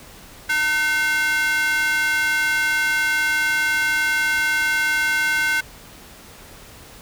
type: tone with high-pass filter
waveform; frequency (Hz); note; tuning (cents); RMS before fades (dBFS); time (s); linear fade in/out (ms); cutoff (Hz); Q
square; 304.2; D#4; -39; -20; 0.49-5.61; 10; 1700; 5.9
effects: pink hiss -43 dBFS RMS until 7.01 s